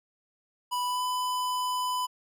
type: tone with pitch glide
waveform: square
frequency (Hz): 987.8 to 1001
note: B5 to B5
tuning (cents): 0 to +23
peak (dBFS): -28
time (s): 0.71-2.07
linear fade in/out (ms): 20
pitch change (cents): +23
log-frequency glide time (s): 0.85-1.03
effects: none